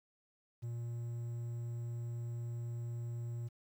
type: tone with quantisation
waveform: triangle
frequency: 118 Hz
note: A#2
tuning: 22 cents sharp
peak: -36 dBFS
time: 0.62-3.49 s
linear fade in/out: 20 ms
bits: 11
effects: none